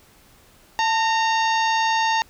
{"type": "harmonic tone with a mistuned harmonic", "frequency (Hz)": 920, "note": "A#5", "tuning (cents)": -23, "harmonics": [1, 2, 3, 4, 5, 6, 7], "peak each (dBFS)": [-19, -25, -29, -31, -33, -35, -36], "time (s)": [0.79, 2.22], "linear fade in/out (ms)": 0, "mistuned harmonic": 1, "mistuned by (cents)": -55, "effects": ["pink hiss -53 dBFS RMS until 2.29 s"]}